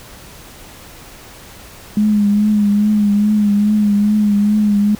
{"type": "tone with vibrato", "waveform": "sine", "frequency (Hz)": 208, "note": "G#3", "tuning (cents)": 3, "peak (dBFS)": -10, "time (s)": [1.97, 4.95], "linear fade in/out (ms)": 2, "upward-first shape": "triangle", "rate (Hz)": 2.4, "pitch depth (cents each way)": 46, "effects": ["pink hiss -38 dBFS RMS until 4.99 s"]}